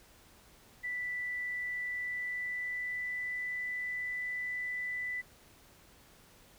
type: tone with pitch glide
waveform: sine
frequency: 1975.5 to 1988.1 Hz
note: B6 to B6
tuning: 0 to +11 cents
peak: -34 dBFS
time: 0.83-5.22 s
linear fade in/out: 20 ms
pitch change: +11 cents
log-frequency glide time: 1.84-3.31 s
effects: pink hiss -60 dBFS RMS until 6.58 s